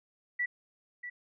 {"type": "tone with echo", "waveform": "sine", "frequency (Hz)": 1956, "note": "B6", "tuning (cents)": -17, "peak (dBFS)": -28, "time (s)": [0.39, 0.46], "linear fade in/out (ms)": 10, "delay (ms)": 640, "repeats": 1, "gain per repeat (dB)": -10, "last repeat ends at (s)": 1.1, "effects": []}